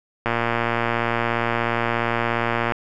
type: click train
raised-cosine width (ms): 0.5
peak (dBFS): -6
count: 289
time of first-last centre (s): 0.26-2.722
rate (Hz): 117
effects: none